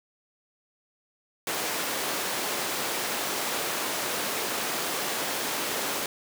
pink high-pass noise, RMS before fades -30 dBFS, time 1.47-6.06 s, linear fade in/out 2 ms, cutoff 350 Hz, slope 12 dB/octave, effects none

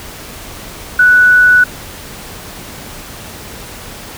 sine tone, 1480 Hz, F#6, in tune, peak -4 dBFS, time 0.99-1.64 s, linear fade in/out 5 ms, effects pink hiss -30 dBFS RMS until 4.17 s

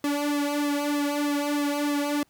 sawtooth tone with flanger, 290 Hz, D4, 22 cents flat, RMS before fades -26 dBFS, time 0.04-2.23 s, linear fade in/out 2 ms, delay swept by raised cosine 1.3 to 2.9 ms, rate 3.2 Hz, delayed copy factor -0.95, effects pink hiss -65 dBFS RMS until 2.29 s + high-pass 60 Hz 12 dB/octave

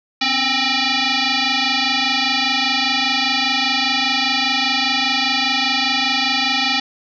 sine tone with frequency modulation, 784 Hz, G5, in tune, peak -15 dBFS, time 0.21-6.8 s, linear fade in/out 5 ms, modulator 531 Hz, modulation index 7.8, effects none

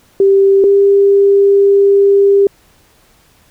sine tone pair in turn, 392 / 398.2 Hz, G4 / G4, 0 / +27 cents, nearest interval unison, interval 27 cents, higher second, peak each -5 dBFS, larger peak neither, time 0.2-0.64 / 0.64-2.47 s, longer second, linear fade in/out 2 ms, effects pink hiss -50 dBFS RMS until 3.5 s

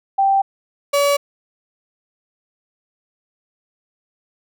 sine / 35% pulse tone pair in turn, 783 / 569 Hz, G5 / C#5, -2 / +45 cents, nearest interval tritone, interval 553 cents, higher first, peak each -12 dBFS, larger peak neither, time 0.18-0.42 / 0.93-1.17 s, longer neither, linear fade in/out 10 ms, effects none

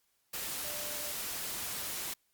sine tone in noise, 592 Hz, D5, 14 cents sharp, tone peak -47 dBFS, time 0.64-1.12 s, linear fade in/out 10 ms, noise white, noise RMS -38 dBFS, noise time 0.33-2.14 s, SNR -12 dB, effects white hiss -75 dBFS RMS until 2.33 s + Opus 48 kbps

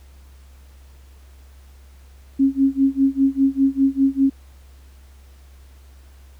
sine tone with tremolo, 271.6 Hz, C#4, 35 cents flat, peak -11 dBFS, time 2.39-4.3 s, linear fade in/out 10 ms, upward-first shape sine, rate 5 Hz, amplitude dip 95%, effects added 67 Hz sine -43 dBFS peak until 6.39 s + pink hiss -56 dBFS RMS until 6.39 s

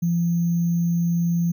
sine tone with sample-and-hold, 170.7 Hz, F3, 39 cents flat, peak -18 dBFS, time 0.02-1.52 s, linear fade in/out 10 ms, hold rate 6300 Hz, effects none

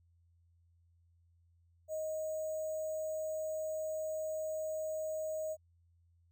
sine tone with sample-and-hold, 625 Hz, D#5, 8 cents sharp, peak -35 dBFS, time 1.88-5.57 s, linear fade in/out 50 ms, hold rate 7350 Hz, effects added 85 Hz sine -66 dBFS peak until 6.31 s

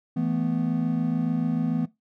triangle chord, E suspended fourth, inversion none, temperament equal, 164.81 / 220 / 246.9 Hz, E3 / A3 / B3, 0 / 0 / 0 cents, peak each -25 / -27 / -24 dBFS, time 0.16-1.86 s, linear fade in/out 10 ms, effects noise-tail reverb RT60 0.2 s tail -20 dB re dry

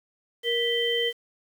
sine tone cluster, 470.2 / 1974 / 3110 Hz, A#4 / B6 / G7, +15 / -1 / -14 cents, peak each -26 / -30 / -26 dBFS, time 0.43-1.13 s, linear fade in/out 50 ms, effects 8-bit

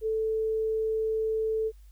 sine tone, 440 Hz, A4, in tune, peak -25 dBFS, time 0.01-1.72 s, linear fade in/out 50 ms, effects added 50 Hz sine -48 dBFS peak until 1.91 s + white hiss -68 dBFS RMS until 1.91 s

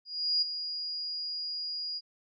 sine tone with ADSR envelope, 4868 Hz, D#8, 39 cents flat, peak -23 dBFS, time 0.05-2.01 s, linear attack 370 ms, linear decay 11 ms, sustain -10 dB, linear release 40 ms, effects none

